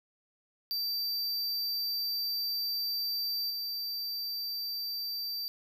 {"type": "tone with level steps", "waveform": "square", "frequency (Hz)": 4664, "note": "D8", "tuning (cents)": -13, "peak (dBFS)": [-31, -34], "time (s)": [0.71, 5.48], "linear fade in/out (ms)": 0, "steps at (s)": 3.5, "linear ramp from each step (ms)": 5, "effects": []}